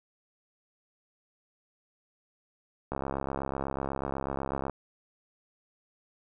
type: click train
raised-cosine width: 1 ms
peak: -18 dBFS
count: 122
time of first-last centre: 2.92-4.697 s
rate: 68.1 Hz
effects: none